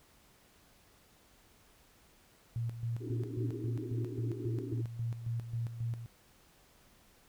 sine tone with tremolo, 116.54 Hz, A#2, in tune, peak -32 dBFS, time 2.56-6.06 s, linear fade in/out 0 ms, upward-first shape square, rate 3.7 Hz, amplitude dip 65%
pink band-pass noise, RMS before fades -42 dBFS, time 3-4.82 s, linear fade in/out 10 ms, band 260 to 410 Hz, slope 96 dB/octave
effects pink hiss -64 dBFS RMS until 7.28 s

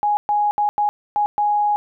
sine tone bursts at uneven times, 830.6 Hz, G#5, in tune, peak -15 dBFS, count 6, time 0.03-0.17 / 0.29-0.51 / 0.58-0.69 / 0.78-0.89 / 1.16-1.26 / 1.38-1.76 s, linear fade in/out 0 ms, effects none

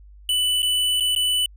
square tone with dropouts, 2982 Hz, F#7, 13 cents sharp, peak -19 dBFS, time 0.29-1.46 s, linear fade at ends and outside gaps 2 ms, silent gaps 0.621-0.628 / 1-1.006 / 1.151-1.161 s, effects added 50 Hz sine -43 dBFS peak until 1.56 s

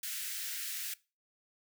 white high-pass noise, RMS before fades -39 dBFS, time 0.03-0.94 s, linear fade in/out 5 ms, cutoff 1500 Hz, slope 48 dB/octave, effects noise-tail reverb RT60 0.3 s tail -21 dB re dry

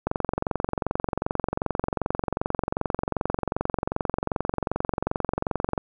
click train, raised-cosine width 1 ms, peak -10 dBFS, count 130, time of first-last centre 0.07-5.778 s, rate 22.6 Hz, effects none

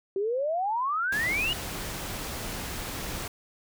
sine exponential sweep, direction up, 377.6 to 2960 Hz, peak -25 dBFS, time 0.16-1.53 s, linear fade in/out 2 ms
pink noise, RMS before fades -35 dBFS, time 1.12-3.28 s, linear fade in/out 5 ms
effects none

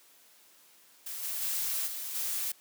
blue noise with level steps, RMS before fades -39 / -35 / -32 / -38 / -33 dBFS, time 1.06-2.52 s, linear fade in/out 5 ms, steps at 1.22 / 1.41 / 1.86 / 2.14 s, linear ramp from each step 20 ms, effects white hiss -60 dBFS RMS until 2.6 s + high-pass 200 Hz 12 dB/octave

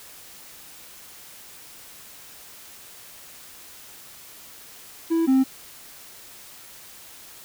triangle tone pair in turn, 329.6 / 264.2 Hz, E4 / C4, 0 / +17 cents, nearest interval major third, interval 383 cents, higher first, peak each -16 / -12 dBFS, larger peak second, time 5.1-5.27 / 5.27-5.44 s, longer neither, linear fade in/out 20 ms, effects tanh soft clip ceiling -8 dBFS + white hiss -45 dBFS RMS until 7.44 s

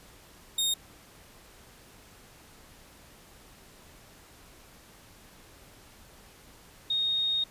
sawtooth / sine tone pair in turn, 3700 / 3716 Hz, A#7 / A#7, -14 / -6 cents, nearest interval unison, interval 8 cents, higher second, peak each -22 / -25 dBFS, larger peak first, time 0.58-0.74 / 6.9-7.44 s, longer second, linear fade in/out 5 ms, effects pink hiss -54 dBFS RMS until 7.5 s + resampled to 32000 Hz

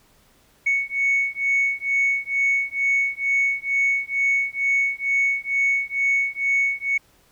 sine beating tone pair, 2217 / 2219.2 Hz, C#7 / C#7, 0 / +1 cents, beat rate 2.2 Hz, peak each -21 dBFS, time 0.66-6.98 s, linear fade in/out 10 ms, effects tanh soft clip ceiling -13 dBFS + pink hiss -58 dBFS RMS until 7.31 s

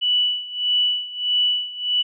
sine tone with tremolo, 2960 Hz, F#7, in tune, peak -15 dBFS, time 0.01-2.03 s, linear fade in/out 20 ms, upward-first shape sine, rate 1.6 Hz, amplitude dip 85%, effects none

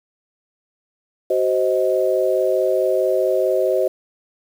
sine chord, C diminished, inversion second, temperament just, 376.7 / 523.3 / 627.9 Hz, Gb4 / C5 / Eb5, +31 / 0 / +16 cents, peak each -20 / -19 / -20 dBFS, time 1.3-3.88 s, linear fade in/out 5 ms, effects 7-bit

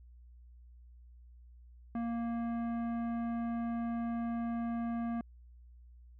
sine tone with tanh clipping, 233.1 Hz, A#3, in tune, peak -35 dBFS, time 1.95-5.21 s, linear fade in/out 2 ms, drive 16 dB, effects added 60 Hz sine -53 dBFS peak until 6.19 s + low-pass 2000 Hz 12 dB/octave

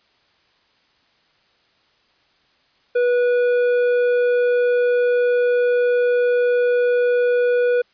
triangle tone with tanh clipping, 488.4 Hz, B4, 19 cents flat, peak -16 dBFS, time 2.95-7.82 s, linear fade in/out 10 ms, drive 13 dB, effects white hiss -60 dBFS RMS until 7.93 s + resampled to 11025 Hz

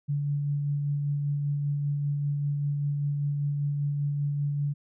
sine tone with tremolo, 144.1 Hz, D3, 33 cents flat, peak -24 dBFS, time 0.08-4.74 s, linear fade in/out 20 ms, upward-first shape sine, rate 5.1 Hz, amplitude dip 25%, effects none

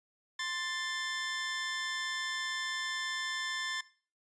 20% pulse tone pair together, 1047 / 1764.8 Hz, C6 / A6, +1 / +5 cents, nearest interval major sixth, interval 904 cents, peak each -35 / -30 dBFS, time 0.39-3.81 s, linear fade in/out 5 ms, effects noise-tail reverb RT60 0.4 s tail -18 dB re dry + resampled to 22050 Hz

